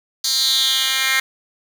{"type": "tone with high-pass filter sweep", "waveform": "10% pulse", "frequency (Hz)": 264.9, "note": "C4", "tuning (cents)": 22, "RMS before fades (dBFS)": -18, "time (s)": [0.24, 1.2], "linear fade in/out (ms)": 5, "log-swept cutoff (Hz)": [4900, 2100], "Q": 4.2, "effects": []}